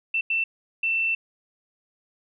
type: tone bursts at uneven times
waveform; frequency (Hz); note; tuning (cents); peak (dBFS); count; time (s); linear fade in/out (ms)
sine; 2678; E7; +27; -21; 3; 0.14-0.21 / 0.3-0.44 / 0.83-1.15; 5
effects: none